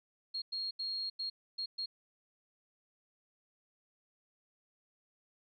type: tone bursts at uneven times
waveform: sine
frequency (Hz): 4264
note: C8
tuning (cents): +32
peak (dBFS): -35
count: 6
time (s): 0.34-0.42 / 0.52-0.71 / 0.79-1.1 / 1.19-1.3 / 1.58-1.66 / 1.78-1.86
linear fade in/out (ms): 10
effects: none